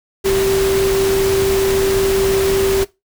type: tone in noise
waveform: sine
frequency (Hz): 388.2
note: G4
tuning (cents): -17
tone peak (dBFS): -13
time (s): 0.24-2.85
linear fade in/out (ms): 20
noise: pink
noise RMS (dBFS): -22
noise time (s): 0.24-2.85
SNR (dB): +6
effects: noise-tail reverb RT60 0.2 s tail -19 dB re dry